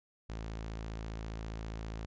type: tone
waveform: sawtooth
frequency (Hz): 54.9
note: A1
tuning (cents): -3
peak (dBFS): -35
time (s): 0.29-2.06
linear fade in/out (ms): 10
effects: resampled to 16000 Hz